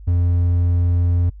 triangle tone, 87.31 Hz, F2, in tune, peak -12 dBFS, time 0.07-1.3 s, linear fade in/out 10 ms, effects noise-tail reverb RT60 0.1 s tail -24 dB re dry + added 50 Hz sine -35 dBFS peak until 1.4 s

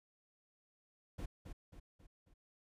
brown noise with echo, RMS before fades -42 dBFS, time 1.18-1.26 s, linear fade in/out 10 ms, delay 270 ms, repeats 4, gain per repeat -6 dB, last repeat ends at 2.34 s, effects resampled to 32000 Hz

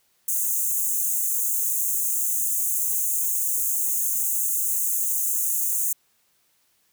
white high-pass noise, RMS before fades -24 dBFS, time 0.28-5.93 s, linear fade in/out 5 ms, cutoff 6300 Hz, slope 96 dB/octave, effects white hiss -66 dBFS RMS until 6.92 s

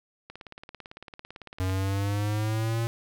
click train, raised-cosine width 0.3 ms, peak -26 dBFS, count 26, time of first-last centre 0.3-1.697 s, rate 17.9 Hz
square exponential sweep, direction up, 92.4 to 116.54 Hz, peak -26 dBFS, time 1.6-2.87 s, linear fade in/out 0 ms
effects none

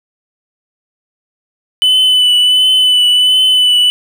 triangle tone with vibrato, 3000 Hz, F#7, 23 cents sharp, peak -5 dBFS, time 1.82-3.9 s, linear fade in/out 0 ms, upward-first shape triangle, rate 1.4 Hz, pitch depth 26 cents each way, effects none

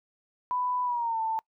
sine tone with pitch glide, 994 to 890.7 Hz, B5 to A5, +11 to +21 cents, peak -26 dBFS, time 0.51-1.39 s, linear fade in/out 0 ms, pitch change -190 cents, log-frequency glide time 0.84-1.2 s, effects noise-tail reverb RT60 0.1 s tail -25 dB re dry

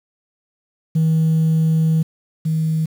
sine tone pair in turn, 160 / 158.99 Hz, D#3 / D#3, +49 / +38 cents, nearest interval unison, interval 11 cents, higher first, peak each -11 / -15 dBFS, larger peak first, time 0.95-2.03 / 2.45-2.86 s, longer first, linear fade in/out 10 ms, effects tanh soft clip ceiling -11 dBFS + 7-bit

